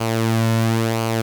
sawtooth tone with flanger, 113.3 Hz, A#2, 49 cents flat, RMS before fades -19 dBFS, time 0-1.22 s, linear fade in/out 10 ms, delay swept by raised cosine 0.54 to 2.54 ms, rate 0.97 Hz, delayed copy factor -0.5, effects 8-bit

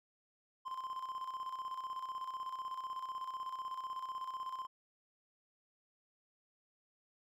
triangle tone with tremolo, 1042 Hz, C6, 7 cents flat, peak -36 dBFS, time 0.65-4.67 s, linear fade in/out 20 ms, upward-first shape square, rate 16 Hz, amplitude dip 55%, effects none

